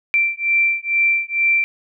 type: beating tone pair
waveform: sine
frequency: 2349 / 2351.2 Hz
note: D7 / D7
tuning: 0 / +1 cents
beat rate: 2.2 Hz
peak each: -18 dBFS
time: 0.14-1.64 s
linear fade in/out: 0 ms
effects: none